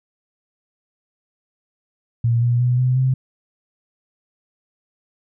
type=tone with pitch steps; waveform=sine; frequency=117.3 / 120.46 / 123.7 / 127.03 / 130.45 Hz; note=A#2 / B2 / B2 / B2 / C3; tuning=+11 / -43 / +3 / +49 / -5 cents; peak=-14 dBFS; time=2.24-3.14 s; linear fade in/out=5 ms; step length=180 ms; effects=none